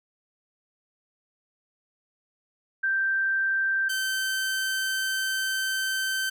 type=tone pair in turn; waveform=sine / sawtooth; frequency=1568 / 1546.4 Hz; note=G6 / G6; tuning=0 / -24 cents; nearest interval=unison; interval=24 cents; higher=first; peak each=-22 dBFS; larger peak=neither; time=2.83-3.89 / 3.89-6.3 s; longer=second; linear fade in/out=10 ms; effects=none